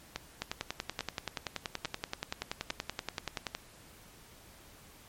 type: two click trains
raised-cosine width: 0.2 ms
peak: -17 / -16 dBFS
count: 5 / 33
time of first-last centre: 0.16-3.55 / 0.42-3.468 s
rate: 1.18 / 10.5 Hz
effects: pink hiss -56 dBFS RMS until 5.08 s + MP3 64 kbps